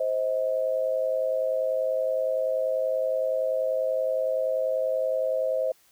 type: tone pair together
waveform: sine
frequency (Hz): 523.3 / 633.8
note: C5 / D#5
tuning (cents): 0 / +32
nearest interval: minor third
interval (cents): 332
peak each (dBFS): -25 / -27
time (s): 0-5.72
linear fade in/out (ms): 5
effects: white hiss -61 dBFS RMS until 5.91 s